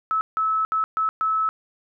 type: tone bursts at uneven times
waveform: sine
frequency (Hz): 1300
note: E6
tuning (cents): -24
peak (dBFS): -19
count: 5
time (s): 0.11-0.21 / 0.37-0.65 / 0.72-0.84 / 0.97-1.09 / 1.21-1.49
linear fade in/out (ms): 0
effects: none